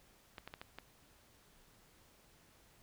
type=clicks; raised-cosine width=0.3 ms; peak=-30 dBFS; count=5; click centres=0.382 / 0.476 / 0.539 / 0.615 / 0.786 s; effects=pink hiss -66 dBFS RMS until 2.82 s